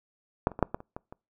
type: clicks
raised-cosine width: 1 ms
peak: -7 / -28 / -21 / -7 / -16 / -29 / -23 / -29 dBFS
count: 8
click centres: 0.471 / 0.517 / 0.591 / 0.627 / 0.745 / 0.804 / 0.965 / 1.125 s
effects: noise-tail reverb RT60 0.3 s tail -26 dB re dry